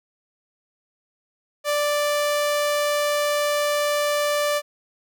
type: tone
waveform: sawtooth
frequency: 587.3 Hz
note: D5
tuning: in tune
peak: -16 dBFS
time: 1.64-4.62 s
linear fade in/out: 50 ms
effects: none